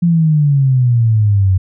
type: exponential sweep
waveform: sine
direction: down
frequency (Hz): 174.6 to 91.9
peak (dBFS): -8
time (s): 0.02-1.58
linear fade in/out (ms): 10
effects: none